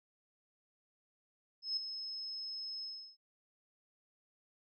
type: tone with ADSR envelope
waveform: sine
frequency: 5180 Hz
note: E8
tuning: 31 cents flat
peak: -31 dBFS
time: 1.62-3.17 s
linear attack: 150 ms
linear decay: 4 ms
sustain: -9 dB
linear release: 340 ms
effects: none